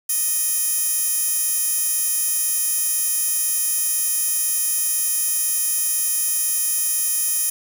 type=tone with high-pass filter; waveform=15% pulse; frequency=622 Hz; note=D#5; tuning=1 cent flat; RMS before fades=-21 dBFS; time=0.09-7.5 s; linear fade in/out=5 ms; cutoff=10000 Hz; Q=1.3; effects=none

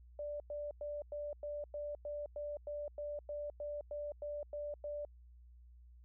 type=tone bursts; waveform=sine; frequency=587.3 Hz; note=D5; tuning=in tune; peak=-39 dBFS; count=16; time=0.19-5.05 s; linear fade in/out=2 ms; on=210 ms; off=100 ms; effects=added 60 Hz sine -56 dBFS peak until 6.04 s

